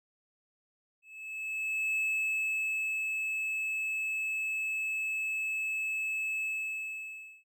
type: tone with ADSR envelope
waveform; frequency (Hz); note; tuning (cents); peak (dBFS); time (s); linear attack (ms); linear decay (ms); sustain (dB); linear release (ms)
triangle; 2600; E7; -24; -26; 1.02-7.44; 940; 1100; -3; 1000
effects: none